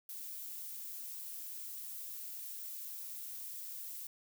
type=noise; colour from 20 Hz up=violet; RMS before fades=-45 dBFS; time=0.09-4.07 s; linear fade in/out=2 ms; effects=none